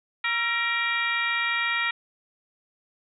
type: harmonic tone with a mistuned harmonic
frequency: 471.4 Hz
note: A#4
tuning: 19 cents sharp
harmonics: 2 / 3 / 4 / 5 / 6 / 7 / 8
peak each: -36 / -30 / -27 / -28 / -38 / -35 / -36 dBFS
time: 0.24-1.91 s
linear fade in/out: 5 ms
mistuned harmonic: 3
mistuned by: -67 cents
effects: none